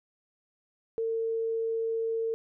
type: tone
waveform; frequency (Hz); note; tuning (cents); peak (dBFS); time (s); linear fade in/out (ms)
sine; 452.5; A4; +48; -27; 0.98-2.34; 0
effects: none